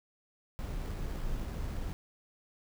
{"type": "noise with sample-and-hold", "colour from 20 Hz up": "brown", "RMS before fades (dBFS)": -36, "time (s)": [0.59, 1.93], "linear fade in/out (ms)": 0, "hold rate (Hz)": 6300, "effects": []}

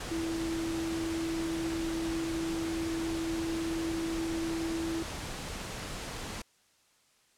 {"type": "tone in noise", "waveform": "sine", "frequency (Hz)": 328.9, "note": "E4", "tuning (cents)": -4, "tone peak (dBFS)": -31, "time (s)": [0.11, 5.03], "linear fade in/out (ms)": 5, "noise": "pink", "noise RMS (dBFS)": -39, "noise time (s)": [0, 6.42], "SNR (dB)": 5, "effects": ["white hiss -67 dBFS RMS until 7.37 s", "low-pass 9000 Hz 12 dB/octave"]}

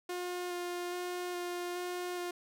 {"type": "tone with vibrato", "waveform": "sawtooth", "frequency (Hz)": 355.2, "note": "F4", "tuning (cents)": 29, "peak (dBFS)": -32, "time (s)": [0.09, 2.31], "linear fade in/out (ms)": 5, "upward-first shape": "square", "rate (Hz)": 1.2, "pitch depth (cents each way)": 10, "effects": []}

